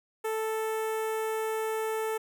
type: tone with notch filter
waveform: sawtooth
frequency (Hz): 440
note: A4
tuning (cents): 0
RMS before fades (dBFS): -31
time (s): 0.24-2.18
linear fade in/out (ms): 10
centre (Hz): 4500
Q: 0.67
effects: 11-bit